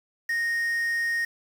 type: tone with quantisation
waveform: triangle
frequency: 1858 Hz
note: A#6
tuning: 6 cents flat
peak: -22 dBFS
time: 0.29-1.25 s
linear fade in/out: 5 ms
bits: 7
effects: none